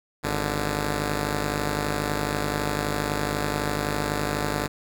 5% pulse tone pair together, 51.95 / 146.83 Hz, G#1 / D3, +1 / 0 cents, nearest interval octave + tritone, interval 1799 cents, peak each -16 dBFS, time 0.23-4.68 s, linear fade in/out 20 ms, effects none

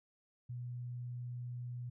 sine tone, 122.4 Hz, B2, 15 cents flat, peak -40 dBFS, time 0.49-1.9 s, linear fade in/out 10 ms, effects none

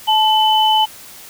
sine tone pair together, 868 / 3014 Hz, A5 / F#7, -24 / +31 cents, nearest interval octave + minor seventh, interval 2155 cents, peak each -12 / -15 dBFS, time 0.07-0.86 s, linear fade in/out 20 ms, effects white hiss -38 dBFS RMS until 1.29 s

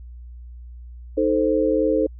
sine chord, A diminished, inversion second, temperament equal, 311.1 / 440 / 523.3 Hz, Eb4 / A4 / C5, 0 / 0 / 0 cents, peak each -21 dBFS, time 1.17-2.07 s, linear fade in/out 10 ms, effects added 60 Hz sine -36 dBFS peak until 2.19 s

